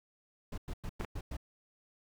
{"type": "noise bursts", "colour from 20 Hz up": "brown", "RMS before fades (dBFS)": -39, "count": 6, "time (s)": [0.52, 1.368], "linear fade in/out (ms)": 5, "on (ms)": 58, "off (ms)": 100}
{"type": "clicks", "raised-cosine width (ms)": 0.5, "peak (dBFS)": -24, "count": 2, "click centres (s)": [1.01, 1.047]}
{"effects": []}